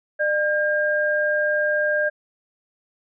sine tone pair together, 601 / 1608.3 Hz, D5 / G6, +40 / +44 cents, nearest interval octave + perfect fourth, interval 1704 cents, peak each -21 dBFS, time 0.19-2.1 s, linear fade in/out 20 ms, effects none

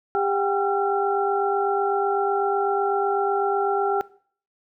sine tone cluster, 398.7 / 749 / 797 / 1362 Hz, G4 / F#5 / G5 / F6, +29 / +21 / +28 / -44 cents, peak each -23 / -30 / -24 / -27 dBFS, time 0.15-4.01 s, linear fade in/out 0 ms, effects noise-tail reverb RT60 0.5 s tail -20 dB re dry

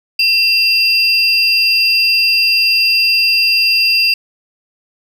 triangle tone pair together, 2700 / 4793 Hz, E7 / D8, +41 / +34 cents, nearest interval minor seventh, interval 993 cents, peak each -11 dBFS, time 0.19-4.14 s, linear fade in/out 5 ms, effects none

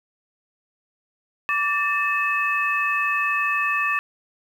sine tone cluster, 1158 / 1785 / 2587 Hz, D6 / A6 / E7, -25 / +24 / -33 cents, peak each -24 dBFS, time 1.49-3.99 s, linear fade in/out 0 ms, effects 8-bit

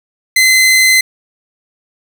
sawtooth tone, 2052 Hz, C7, 34 cents flat, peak -3 dBFS, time 0.36-1.01 s, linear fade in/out 5 ms, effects none

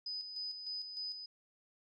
sine tone with tremolo, 4997 Hz, D#8, 7 cents sharp, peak -38 dBFS, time 0.06-1.26 s, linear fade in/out 5 ms, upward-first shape square, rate 3.3 Hz, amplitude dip 50%, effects none

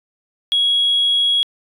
sine tone, 3322 Hz, G#7, in tune, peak -12 dBFS, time 0.52-1.43 s, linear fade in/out 0 ms, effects tanh soft clip ceiling -9 dBFS

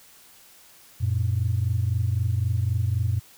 sine tone pair together, 91.75 / 115.6 Hz, F#2 / A#2, -14 / -14 cents, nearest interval major third, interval 400 cents, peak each -23 dBFS, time 1-3.2 s, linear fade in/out 20 ms, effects tanh soft clip ceiling -14 dBFS + white hiss -52 dBFS RMS until 3.37 s

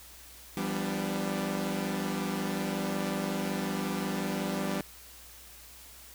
sawtooth chord, G dominant seventh, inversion third, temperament equal with one note detuned, 170.53 / 196 / 246.9 / 293.7 Hz, F3 / G3 / B3 / D4, -41 / 0 / 0 / 0 cents, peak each -33 / -29 / -34 / -34 dBFS, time 0.57-4.81 s, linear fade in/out 2 ms, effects added 60 Hz sine -56 dBFS peak until 6.14 s + white hiss -51 dBFS RMS until 6.14 s

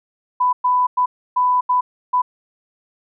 sine tone bursts at uneven times, 996 Hz, B5, 14 cents sharp, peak -13 dBFS, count 6, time 0.4-0.53 / 0.64-0.87 / 0.97-1.06 / 1.36-1.61 / 1.69-1.81 / 2.13-2.22 s, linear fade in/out 10 ms, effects none

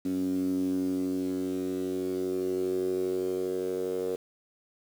10% pulse tone with band-pass filter sweep, 92.5 Hz, F#2, in tune, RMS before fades -30 dBFS, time 0.05-4.16 s, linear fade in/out 5 ms, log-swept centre 260 to 440 Hz, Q 5.8, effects 8-bit

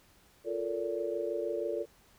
sine chord, Bb major seventh, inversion second, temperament equal with one note detuned, 349.2 / 440 / 466.2 / 575.2 Hz, F4 / A4 / Bb4 / D5, 0 / 0 / 0 / -36 cents, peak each -37 / -36 / -38 / -36 dBFS, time 0.44-1.86 s, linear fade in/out 50 ms, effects pink hiss -63 dBFS RMS until 2.18 s

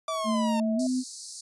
sine tone with vibrato, 633 Hz, D#5, 30 cents sharp, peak -31 dBFS, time 0.08-0.87 s, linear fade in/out 5 ms, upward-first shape square, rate 1.9 Hz, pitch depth 33 cents each way
45% pulse exponential sweep, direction down, 1174.7 to 899 Hz, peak -30 dBFS, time 0.08-0.6 s, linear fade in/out 2 ms
sine tone with pitch glide, 223.5 to 255.3 Hz, A3 to C4, +27 to -42 cents, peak -24 dBFS, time 0.24-1.04 s, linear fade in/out 50 ms, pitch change +231 cents, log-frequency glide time 0.75-0.81 s
pink band-pass noise, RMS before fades -42 dBFS, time 0.79-1.41 s, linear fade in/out 5 ms, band 4200 to 10000 Hz, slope 96 dB/octave
effects resampled to 24000 Hz

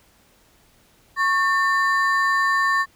triangle ring-modulated tone, 1449 Hz, F#6, 37 cents flat, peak -12 dBFS, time 1.16-2.86 s, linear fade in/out 50 ms, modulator 346 Hz, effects pink hiss -57 dBFS RMS until 2.95 s

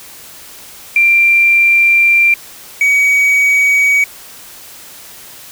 sine / triangle tone pair in turn, 2368 / 2262 Hz, D7 / C#7, +14 / +34 cents, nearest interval minor second, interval 80 cents, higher first, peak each -6 dBFS, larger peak neither, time 0.96-2.34 / 2.81-4.04 s, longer first, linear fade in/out 2 ms, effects white hiss -35 dBFS RMS until 5.51 s

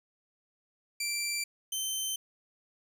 15% pulse tone pair in turn, 2349 / 3092 Hz, D7 / G7, 0 / -24 cents, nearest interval perfect fourth, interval 476 cents, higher second, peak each -24 dBFS, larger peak neither, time 1-1.44 / 1.72-2.16 s, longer neither, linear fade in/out 5 ms, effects none

